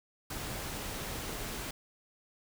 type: noise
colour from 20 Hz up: pink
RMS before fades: -39 dBFS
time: 0.3-1.71 s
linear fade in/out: 5 ms
effects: none